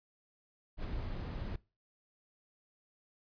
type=noise with ADSR envelope; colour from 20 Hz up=brown; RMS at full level=-36 dBFS; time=0.77-1.56 s; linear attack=66 ms; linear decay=34 ms; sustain=-3 dB; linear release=4 ms; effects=noise-tail reverb RT60 0.3 s tail -22 dB re dry + resampled to 11025 Hz

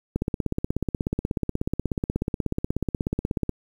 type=click train; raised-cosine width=3 ms; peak=-11 dBFS; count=56; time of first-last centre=0.16-3.493 s; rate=16.5 Hz; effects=8-bit

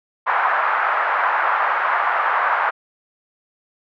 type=band-pass noise; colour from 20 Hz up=pink; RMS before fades=-19 dBFS; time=0.26-2.71 s; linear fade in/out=20 ms; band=850 to 1600 Hz; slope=24 dB/octave; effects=none

